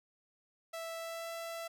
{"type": "tone with pitch glide", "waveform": "sawtooth", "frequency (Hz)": [659.3, 666.2], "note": ["E5", "E5"], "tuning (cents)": [0, 18], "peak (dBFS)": -36, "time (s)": [0.73, 1.68], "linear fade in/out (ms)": 10, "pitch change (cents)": 18, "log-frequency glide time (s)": [0.97, 1.3], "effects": []}